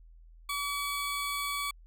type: tone pair together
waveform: 20% pulse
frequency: 1141 / 4355 Hz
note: C#6 / C#8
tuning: +50 / -31 cents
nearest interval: octave + major seventh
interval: 2319 cents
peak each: -27 / -36 dBFS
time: 0.49-1.71 s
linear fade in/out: 5 ms
effects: added 41 Hz sine -51 dBFS peak until 1.86 s